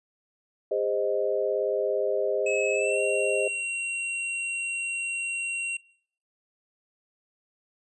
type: chord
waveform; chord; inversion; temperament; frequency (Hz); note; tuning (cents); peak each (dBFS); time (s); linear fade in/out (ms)
sine; Ab major; none; equal with one note detuned; 405.8 / 523.3 / 622.3; Ab4 / C5 / Eb5; -40 / 0 / 0; -28; 0.71-3.48; 5
type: tone with pitch glide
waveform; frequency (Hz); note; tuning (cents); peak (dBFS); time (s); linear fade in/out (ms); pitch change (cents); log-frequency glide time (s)
square; 2576 to 2745; E7 to F7; -41 to -31; -29; 2.46-5.77; 5; +110; 2.73-3
effects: noise-tail reverb RT60 0.6 s tail -22 dB re dry + resampled to 24000 Hz

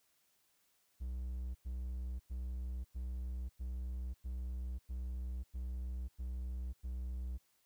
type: tone bursts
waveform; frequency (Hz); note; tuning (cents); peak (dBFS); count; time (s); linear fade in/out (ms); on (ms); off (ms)
triangle; 62.3; B1; +16; -36; 10; 1-7.382; 20; 550; 98
effects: white hiss -75 dBFS RMS until 7.65 s

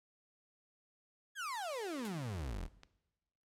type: exponential sweep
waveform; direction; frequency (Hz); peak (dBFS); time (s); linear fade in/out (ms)
35% pulse; down; 1716 to 34.65; -37; 1.35-2.69; 50
type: clicks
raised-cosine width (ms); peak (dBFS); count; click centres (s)
0.2; -35; 2; 1.995 / 2.834
type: noise with exponential decay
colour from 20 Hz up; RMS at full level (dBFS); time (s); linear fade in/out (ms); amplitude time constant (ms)
white; -46; 2.05-2.18; 1; 27
effects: noise-tail reverb RT60 1.0 s tail -19 dB re dry + low-pass 12000 Hz 12 dB/octave

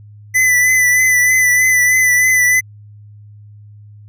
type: tone with vibrato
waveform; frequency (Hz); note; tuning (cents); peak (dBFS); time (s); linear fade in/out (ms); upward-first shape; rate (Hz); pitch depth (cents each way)
square; 2000; B6; +21; -10; 0.34-2.61; 20; triangle; 3.2; 36
effects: added 104 Hz sine -36 dBFS peak until 4.08 s

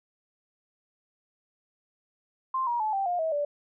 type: tone with pitch steps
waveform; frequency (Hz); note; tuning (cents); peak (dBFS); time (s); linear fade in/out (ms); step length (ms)
sine; 1050 / 951.8 / 862.8 / 782.1 / 708.9 / 642.6 / 582.5; C6 / A#5 / A5 / G5 / F5 / E5 / D5; +6 / +36 / -34 / -4 / +26 / -44 / -14; -25; 2.54-3.45; 5; 130
effects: none

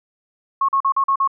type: tone bursts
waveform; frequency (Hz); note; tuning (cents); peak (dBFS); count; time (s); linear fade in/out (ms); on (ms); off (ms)
sine; 1092; C#6; -26; -14; 6; 0.61-1.276; 5; 76; 42
effects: none

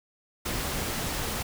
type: noise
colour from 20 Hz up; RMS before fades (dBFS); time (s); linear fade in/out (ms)
pink; -31; 0.45-1.43; 10
effects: none

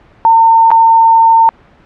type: tone with dropouts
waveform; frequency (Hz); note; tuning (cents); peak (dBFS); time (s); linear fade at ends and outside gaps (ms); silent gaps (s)
sine; 907; A#5; -48; -3; 0.25-1.49; 0; 0.705-0.715
effects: pink hiss -44 dBFS RMS until 1.85 s + low-pass 2000 Hz 12 dB/octave

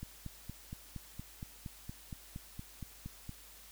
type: click train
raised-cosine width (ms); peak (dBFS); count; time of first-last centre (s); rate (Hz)
5; -30; 15; 0.03-3.293; 4.29
effects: added 50 Hz sine -61 dBFS peak until 3.71 s + white hiss -56 dBFS RMS until 3.71 s

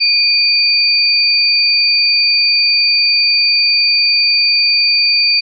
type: tone pair together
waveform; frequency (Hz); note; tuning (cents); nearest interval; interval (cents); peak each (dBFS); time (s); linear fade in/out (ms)
sine; 2442 / 4615; D#7 / D8; -33 / -31; major seventh; 1102; -15 / -10; 0-5.41; 20
effects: none

